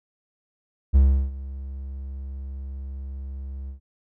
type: tone with ADSR envelope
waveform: triangle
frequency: 67.5 Hz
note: C#2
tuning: 45 cents flat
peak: -9 dBFS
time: 0.93-3.8 s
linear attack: 26 ms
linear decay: 350 ms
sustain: -20 dB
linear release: 110 ms
effects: none